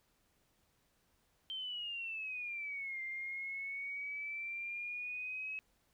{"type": "exponential two-way sweep", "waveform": "sine", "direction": "down then up", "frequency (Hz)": [3136, 2093, 2569], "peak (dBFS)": -39, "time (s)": [1.5, 5.59], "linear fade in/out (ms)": 0, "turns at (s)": 3.02, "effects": ["pink hiss -75 dBFS RMS until 5.93 s"]}